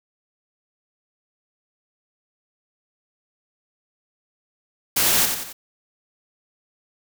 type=noise with echo; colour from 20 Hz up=white; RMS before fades=-19 dBFS; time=4.96-5.26 s; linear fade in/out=10 ms; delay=90 ms; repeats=3; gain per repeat=-6 dB; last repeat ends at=5.53 s; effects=none